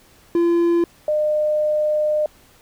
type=tone pair in turn; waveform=triangle / sine; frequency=341.6 / 606.2 Hz; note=F4 / D#5; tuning=-38 / -45 cents; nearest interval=minor seventh; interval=993 cents; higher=second; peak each=-12 / -16 dBFS; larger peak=first; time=0.35-0.84 / 1.08-2.26 s; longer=second; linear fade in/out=2 ms; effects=pink hiss -52 dBFS RMS until 2.61 s